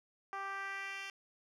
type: tone with band-pass filter sweep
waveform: 10% pulse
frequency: 392 Hz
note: G4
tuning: in tune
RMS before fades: -42 dBFS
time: 0.33-1.1 s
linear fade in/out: 0 ms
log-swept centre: 1000 to 3200 Hz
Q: 1.7
effects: none